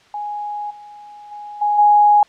sine tone with level steps, 830.6 Hz, G#5, in tune, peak -23 / -36 / -30 / -14 / -8 dBFS, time 0.14-2.23 s, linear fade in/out 2 ms, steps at 0.7 / 1.31 / 1.61 / 1.78 s, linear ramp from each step 10 ms, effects white hiss -51 dBFS RMS until 2.28 s + low-pass 4000 Hz 12 dB/octave

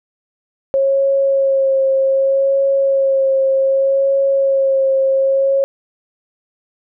sine tone with vibrato, 542 Hz, C#5, 39 cents flat, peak -11 dBFS, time 0.74-5.64 s, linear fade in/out 0 ms, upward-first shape sine, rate 0.65 Hz, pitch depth 19 cents each way, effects none

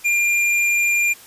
sine tone with hard clipping, 2396 Hz, D7, 34 cents sharp, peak -17 dBFS, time 0.04-1.14 s, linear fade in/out 20 ms, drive 10 dB, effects white hiss -44 dBFS RMS until 1.26 s + resampled to 32000 Hz

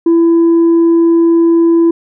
sine tone with tanh clipping, 334.5 Hz, E4, 25 cents sharp, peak -6 dBFS, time 0.06-1.91 s, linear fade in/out 5 ms, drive 1 dB, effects none

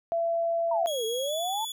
sine tone, 672 Hz, E5, 33 cents sharp, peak -24 dBFS, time 0.12-0.86 s, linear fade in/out 0 ms
sine exponential two-way sweep, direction down then up, 980 to 433.8 to 906 Hz, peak -28 dBFS, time 0.71-1.65 s, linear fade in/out 5 ms, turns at 1.05 s
sawtooth tone with pitch glide, 3322 to 3425 Hz, G#7 to A7, 0 to -47 cents, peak -30 dBFS, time 0.87-1.72 s, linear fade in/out 2 ms, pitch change +53 cents, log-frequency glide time 1.25-1.33 s
effects none

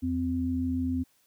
sine tone pair together, 83.6 / 257.9 Hz, E2 / C4, +25 / -25 cents, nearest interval octave + minor sixth, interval 1950 cents, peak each -32 / -27 dBFS, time 0.02-1.04 s, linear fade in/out 20 ms, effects white hiss -67 dBFS RMS until 1.26 s

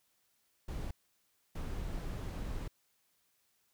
brown noise bursts at uneven times, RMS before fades -39 dBFS, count 2, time 0.68-0.91 / 1.55-2.68 s, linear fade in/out 5 ms, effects white hiss -75 dBFS RMS until 3.73 s

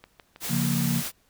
clicks, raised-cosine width 0.3 ms, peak -28 dBFS, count 5, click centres 0.04 / 0.198 / 0.361 / 0.493 / 0.552 s
white noise, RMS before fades -32 dBFS, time 0.4-1.12 s, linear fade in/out 50 ms
sine chord, Bb minor, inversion first, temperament just, 139.85 / 174.81 / 233.1 Hz, Db3 / F3 / Bb3, +16 / +2 / 0 cents, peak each -27 dBFS, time 0.48-1.03 s, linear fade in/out 50 ms
effects pink hiss -65 dBFS RMS until 1.29 s

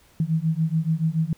sine beating tone pair, 157.3 / 164.3 Hz, D#3 / E3, +19 / -5 cents, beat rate 7 Hz, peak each -23 dBFS, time 0.2-1.33 s, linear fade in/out 2 ms, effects pink hiss -57 dBFS RMS until 1.37 s

